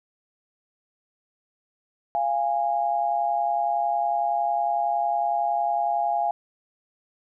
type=tone pair together; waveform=sine; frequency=692 / 822.9 Hz; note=F5 / G#5; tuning=-16 / -16 cents; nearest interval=minor third; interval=300 cents; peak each=-24 dBFS; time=2.15-6.31 s; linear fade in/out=0 ms; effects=none